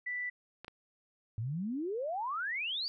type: tone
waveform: sine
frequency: 1975.5 Hz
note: B6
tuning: in tune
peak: -34 dBFS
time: 0.06-0.3 s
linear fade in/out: 10 ms
type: clicks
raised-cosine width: 0.3 ms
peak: -29 dBFS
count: 2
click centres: 0.646 / 0.681 s
type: exponential sweep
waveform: sine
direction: up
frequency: 103.83 to 4768 Hz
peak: -33 dBFS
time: 1.38-2.88 s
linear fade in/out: 0 ms
effects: none